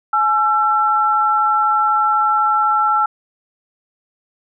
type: tone pair together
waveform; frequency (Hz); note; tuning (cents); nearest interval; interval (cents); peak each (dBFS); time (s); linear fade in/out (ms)
sine; 848.1 / 1344; G#5 / E6; +36 / +33; minor sixth; 797; -17 / -14; 0.13-3.06; 5
effects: none